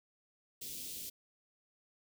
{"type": "band-stop noise", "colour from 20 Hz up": "white", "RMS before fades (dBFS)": -44, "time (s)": [0.61, 1.1], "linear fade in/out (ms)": 10, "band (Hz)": [440, 2900], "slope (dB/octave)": 24, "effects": []}